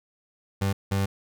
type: tone bursts at uneven times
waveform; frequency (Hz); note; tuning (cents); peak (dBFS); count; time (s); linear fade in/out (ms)
30% pulse; 98; G2; 0; -20; 2; 0.61-0.73 / 0.91-1.06; 10
effects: none